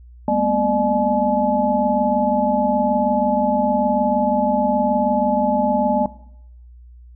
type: tone cluster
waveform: sine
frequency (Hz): 203.5 / 230 / 249 / 602 / 852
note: G#3 / A#3 / B3 / D5 / G#5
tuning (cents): -35 / -23 / +14 / +43 / +44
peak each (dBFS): -25 / -23 / -24 / -20 / -20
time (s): 0.28-6.06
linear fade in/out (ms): 2
effects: noise-tail reverb RT60 0.7 s tail -17 dB re dry + added 60 Hz sine -40 dBFS peak until 7.15 s